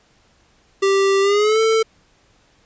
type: tone with pitch glide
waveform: square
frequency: 391.7 to 444.8 Hz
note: G4 to A4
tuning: -1 to +19 cents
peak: -14 dBFS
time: 0.82-1.83 s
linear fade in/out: 10 ms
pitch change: +220 cents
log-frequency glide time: 1.21-1.6 s
effects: pink hiss -57 dBFS RMS until 2.65 s + resampled to 16000 Hz